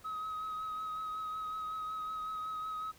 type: tone with vibrato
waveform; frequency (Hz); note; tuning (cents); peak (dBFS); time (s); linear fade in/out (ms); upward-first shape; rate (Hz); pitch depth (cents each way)
sine; 1270; D#6; +35; -34; 0.04-2.92; 20; triangle; 5.4; 23
effects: tanh soft clip ceiling -35 dBFS + pink hiss -60 dBFS RMS until 2.98 s